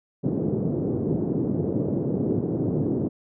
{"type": "band-pass noise", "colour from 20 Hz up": "white", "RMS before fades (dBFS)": -25, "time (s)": [0.23, 3.09], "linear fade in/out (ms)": 20, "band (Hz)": [110, 380], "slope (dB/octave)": 24, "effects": []}